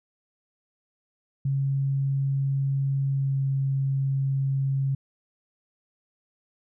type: tone with pitch glide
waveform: sine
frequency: 137.1 to 136.07 Hz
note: C#3 to C#3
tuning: -19 to -32 cents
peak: -22 dBFS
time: 1.45-4.95 s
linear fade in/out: 5 ms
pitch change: -13 cents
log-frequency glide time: 3.11-3.39 s
effects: none